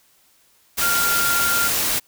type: tone in noise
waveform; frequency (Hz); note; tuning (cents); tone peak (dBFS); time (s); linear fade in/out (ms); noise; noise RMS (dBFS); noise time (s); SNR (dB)
sine; 1395; F6; -2; -20; 0.81-1.69; 20; white; -21; 0.77-2; -2
effects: white hiss -58 dBFS RMS until 2.07 s